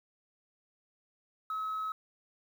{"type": "tone", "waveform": "sine", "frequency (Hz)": 1285, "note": "E6", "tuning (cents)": -45, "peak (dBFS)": -31, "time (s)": [1.5, 1.92], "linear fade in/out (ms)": 2, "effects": ["tanh soft clip ceiling -30 dBFS", "10-bit"]}